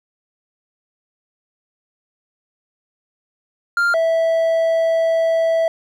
triangle tone pair in turn, 1396.9 / 656.2 Hz, F6 / E5, 0 / -8 cents, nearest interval octave + minor second, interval 1308 cents, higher first, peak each -12 dBFS, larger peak neither, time 3.77-3.94 / 3.94-5.68 s, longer second, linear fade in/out 2 ms, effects none

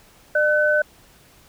sine tone pair together, 600 / 1511.9 Hz, D5 / F#6, +37 / +37 cents, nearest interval octave + major third, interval 1600 cents, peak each -18 dBFS, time 0.35-0.82 s, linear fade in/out 5 ms, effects pink hiss -52 dBFS RMS until 1.48 s

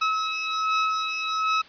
sawtooth beating tone pair, 1289 / 1290.3 Hz, E6 / E6, -39 / -37 cents, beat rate 1.3 Hz, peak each -21 / -24 dBFS, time 0.01-1.62 s, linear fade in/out 10 ms, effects white hiss -49 dBFS RMS until 1.68 s + resampled to 11025 Hz

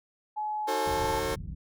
sine tone with pitch glide, 850 to 872.9 Hz, G#5 to A5, +40 to -14 cents, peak -29 dBFS, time 0.36-1.2 s, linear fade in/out 20 ms, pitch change +46 cents, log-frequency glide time 0.89-1.07 s
sawtooth chord, D# diminished seventh, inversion none, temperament just, 311.1 / 373.4 / 448 / 537.6 Hz, D#4 / F#4 / A4 / C5, 0 / +16 / +31 / +47 cents, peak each -34 / -33 / -28 / -29 dBFS, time 0.67-1.36 s, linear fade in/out 20 ms
white low-pass noise, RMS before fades -38 dBFS, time 0.86-1.55 s, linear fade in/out 10 ms, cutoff 150 Hz, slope 24 dB/octave
effects none

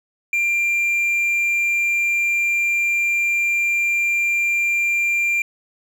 triangle tone, 2380 Hz, D7, 22 cents sharp, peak -15 dBFS, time 0.33-5.42 s, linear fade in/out 2 ms, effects none

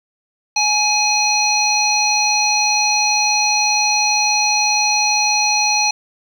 harmonic tone, 839 Hz, G#5, 17 cents sharp, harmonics 1 / 3 / 5 / 7, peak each -19 / -19 / -19 / -19 dBFS, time 0.56-5.91 s, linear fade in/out 5 ms, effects 7-bit

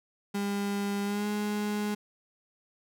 35% pulse tone with pitch glide, 201.4 to 208.4 Hz, G3 to G#3, +47 to +6 cents, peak -27 dBFS, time 0.34-1.95 s, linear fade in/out 10 ms, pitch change +59 cents, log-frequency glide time 1.04-1.27 s, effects none

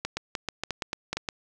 clicks, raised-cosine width 0.2 ms, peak -12 dBFS, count 11, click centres 0.05 / 0.17 / 0.352 / 0.487 / 0.636 / 0.707 / 0.822 / 0.931 / 1.13 / 1.17 / 1.288 s, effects none

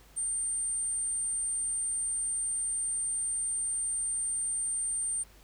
sine tone, 8870 Hz, C#9, in tune, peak -29 dBFS, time 0.16-5.24 s, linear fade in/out 20 ms, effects added 50 Hz sine -56 dBFS peak until 5.43 s + pink hiss -59 dBFS RMS until 5.43 s

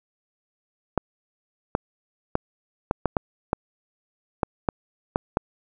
clicks, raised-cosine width 1 ms, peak -6 dBFS, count 11, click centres 0.977 / 1.751 / 2.354 / 2.911 / 3.057 / 3.168 / 3.531 / 4.432 / 4.688 / 5.159 / 5.371 s, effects none

